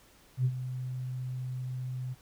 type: tone with ADSR envelope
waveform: sine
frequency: 127.5 Hz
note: C3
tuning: 44 cents flat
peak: -21 dBFS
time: 0.37-2.15 s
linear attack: 80 ms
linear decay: 58 ms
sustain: -12 dB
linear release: 28 ms
effects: tanh soft clip ceiling -19 dBFS + pink hiss -60 dBFS RMS until 2.21 s